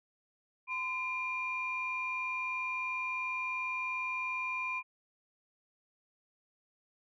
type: tone pair together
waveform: sine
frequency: 1022.9 / 2400 Hz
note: C6 / D7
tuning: -39 / +37 cents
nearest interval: octave + minor third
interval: 1476 cents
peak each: -37 / -34 dBFS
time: 0.67-4.83 s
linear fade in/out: 50 ms
effects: tanh soft clip ceiling -25 dBFS